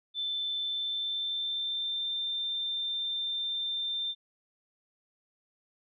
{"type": "tone with pitch glide", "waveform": "sine", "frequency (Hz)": [3533, 3582], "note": ["A7", "A7"], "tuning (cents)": [6, 30], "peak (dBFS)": -30, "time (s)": [0.14, 4.15], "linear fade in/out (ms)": 50, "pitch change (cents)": 24, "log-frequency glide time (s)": [0.6, 2.12], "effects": []}